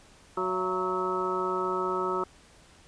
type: harmonic tone with a mistuned harmonic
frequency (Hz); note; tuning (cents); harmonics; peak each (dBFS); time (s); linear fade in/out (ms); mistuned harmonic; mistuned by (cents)
185; F#3; 0; 1 / 2 / 3 / 4 / 5 / 6 / 7; -41 / -30 / -39 / -41 / -34 / -37 / -31; 0.37-2.24; 5; 4; -140
effects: pink hiss -56 dBFS RMS until 2.87 s + resampled to 22050 Hz